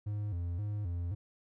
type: tone with vibrato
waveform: triangle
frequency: 95 Hz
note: F#2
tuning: 46 cents sharp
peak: -31 dBFS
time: 0.06-1.15 s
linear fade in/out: 10 ms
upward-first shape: square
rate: 1.9 Hz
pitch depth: 160 cents each way
effects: none